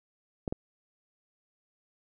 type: clicks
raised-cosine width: 2 ms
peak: -18 dBFS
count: 2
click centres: 0.478 / 0.525 s
effects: none